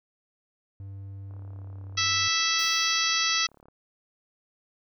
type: tone with pitch glide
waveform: triangle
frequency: 98 to 96.76 Hz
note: G2 to G2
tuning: 0 to -22 cents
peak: -35 dBFS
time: 0.8-2.28 s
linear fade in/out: 0 ms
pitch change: -22 cents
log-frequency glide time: 1.35-1.71 s
type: click train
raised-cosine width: 1 ms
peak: -40 dBFS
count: 86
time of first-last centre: 1.31-3.684 s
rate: 35.8 Hz
type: harmonic tone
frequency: 658 Hz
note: E5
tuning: 3 cents flat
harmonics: 2 / 3 / 4 / 5 / 6 / 7 / 8 / 9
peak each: -31 / -31 / -31 / -31 / -31 / -31 / -31 / -31 dBFS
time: 1.97-3.47 s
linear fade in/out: 10 ms
type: noise with exponential decay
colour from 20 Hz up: white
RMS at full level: -44 dBFS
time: 2.59-3.61 s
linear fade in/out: 1 ms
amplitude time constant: 220 ms
effects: none